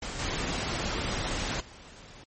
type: noise with level steps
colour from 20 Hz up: pink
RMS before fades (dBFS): -36 / -31 / -49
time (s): 0.02-2.24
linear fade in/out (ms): 5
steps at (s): 0.19 / 1.6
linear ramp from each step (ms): 5
effects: MP3 32 kbps